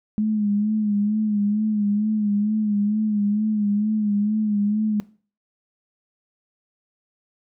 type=tone with vibrato; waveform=sine; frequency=210 Hz; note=G#3; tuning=19 cents sharp; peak=-18 dBFS; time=0.18-5 s; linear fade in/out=0 ms; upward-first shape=sine; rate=2.2 Hz; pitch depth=54 cents each way; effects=noise-tail reverb RT60 0.4 s tail -19 dB re dry